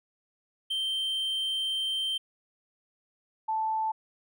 triangle / sine tone pair in turn, 3131 / 878.6 Hz, G7 / A5, -3 / -3 cents, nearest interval octave + minor seventh, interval 2200 cents, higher first, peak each -26 dBFS, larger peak neither, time 0.7-2.18 / 3.48-3.92 s, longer first, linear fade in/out 10 ms, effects none

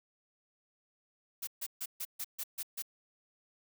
blue noise bursts, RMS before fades -38 dBFS, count 8, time 1.42-2.824 s, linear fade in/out 10 ms, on 53 ms, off 140 ms, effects none

